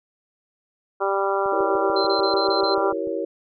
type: harmonic tone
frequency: 196.4 Hz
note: G3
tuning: 4 cents sharp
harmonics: 2 / 3 / 4 / 5 / 6 / 7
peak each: -24 / -26 / -27 / -28 / -29 / -29 dBFS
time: 1-2.93 s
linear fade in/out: 20 ms
type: click train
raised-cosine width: 2 ms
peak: -28 dBFS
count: 12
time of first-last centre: 1.46-3.073 s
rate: 6.82 Hz
type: chord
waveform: sine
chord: E diminished seventh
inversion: none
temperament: equal with one note detuned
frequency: 329.6 / 384.8 / 466.2 / 554.4 Hz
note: E4 / G4 / Bb4 / Db5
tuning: 0 / -32 / 0 / 0 cents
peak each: -29 dBFS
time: 1.52-3.25 s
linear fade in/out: 5 ms
type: tone bursts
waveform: sine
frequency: 4107 Hz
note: C8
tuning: 33 cents flat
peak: -25 dBFS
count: 6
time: 1.96-2.745 s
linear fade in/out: 5 ms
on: 110 ms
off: 25 ms
effects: none